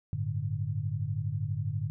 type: chord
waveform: sine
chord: G suspended second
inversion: none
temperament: just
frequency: 98 / 110.25 / 147 Hz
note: G2 / A2 / D3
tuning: 0 / +4 / +2 cents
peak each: -34 / -33 / -34 dBFS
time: 0.13-1.9 s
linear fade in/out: 0 ms
effects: none